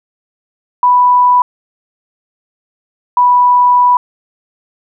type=tone pair in turn; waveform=sine; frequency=988 / 984.3 Hz; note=B5 / B5; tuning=0 / -6 cents; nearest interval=unison; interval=6 cents; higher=first; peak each=-5 dBFS; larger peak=neither; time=0.83-1.42 / 3.17-3.97 s; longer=second; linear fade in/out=2 ms; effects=none